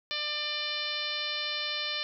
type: harmonic tone with a mistuned harmonic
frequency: 596 Hz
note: D5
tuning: 25 cents sharp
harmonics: 1 / 2 / 3 / 4 / 5 / 6 / 7 / 8 / 9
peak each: -44 / -43 / -40 / -38 / -37 / -37 / -37 / -41 / -44 dBFS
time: 0.11-2.03 s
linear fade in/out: 0 ms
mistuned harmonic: 9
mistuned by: +15 cents
effects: none